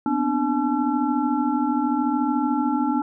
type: tone cluster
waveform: sine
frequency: 241.4 / 254.8 / 295.6 / 858 / 1350 Hz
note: B3 / C4 / D4 / A5 / E6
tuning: -39 / -46 / +11 / -44 / +41 cents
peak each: -30 / -24 / -23 / -26 / -32 dBFS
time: 0.06-3.02 s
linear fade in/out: 2 ms
effects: none